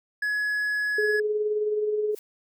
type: tone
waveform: triangle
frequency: 1688 Hz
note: G#6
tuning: 28 cents sharp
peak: -22 dBFS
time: 0.22-1.2 s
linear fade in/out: 5 ms
type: tone with tremolo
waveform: sine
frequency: 423.1 Hz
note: G#4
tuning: 32 cents sharp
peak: -21 dBFS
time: 0.98-2.15 s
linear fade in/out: 5 ms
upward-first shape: sine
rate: 19 Hz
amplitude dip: 40%
type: noise with exponential growth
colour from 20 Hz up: blue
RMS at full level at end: -40 dBFS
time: 2.09-2.19 s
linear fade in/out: 2 ms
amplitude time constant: 21 ms
effects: none